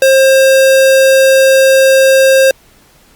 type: tone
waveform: square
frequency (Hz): 533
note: C5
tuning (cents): +32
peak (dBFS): -5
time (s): 0.02-2.51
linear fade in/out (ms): 2
effects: pink hiss -46 dBFS RMS until 3.15 s + Opus 48 kbps